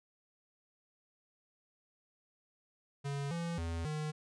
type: tone with pitch steps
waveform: square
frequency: 140.8 / 169.3 / 83.3 / 152.9 Hz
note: C#3 / E3 / E2 / D#3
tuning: +27 / +46 / +19 / -30 cents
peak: -36 dBFS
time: 3.04-4.12 s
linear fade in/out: 20 ms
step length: 270 ms
effects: resampled to 22050 Hz